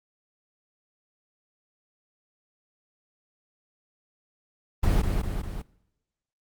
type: noise with echo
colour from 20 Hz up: brown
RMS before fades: -21 dBFS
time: 4.83-5.02 s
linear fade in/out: 5 ms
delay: 200 ms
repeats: 3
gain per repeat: -4 dB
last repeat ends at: 5.62 s
effects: noise-tail reverb RT60 0.9 s tail -22 dB re dry + Opus 24 kbps